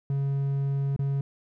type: tone with dropouts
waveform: triangle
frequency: 138.59 Hz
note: C#3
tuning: in tune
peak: -22 dBFS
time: 0.1-1.21 s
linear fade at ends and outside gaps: 2 ms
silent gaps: 0.963-0.992 s
effects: none